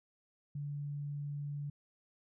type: tone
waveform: sine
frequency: 144.5 Hz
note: D3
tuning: 28 cents flat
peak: -37 dBFS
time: 0.55-1.7 s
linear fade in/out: 5 ms
effects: none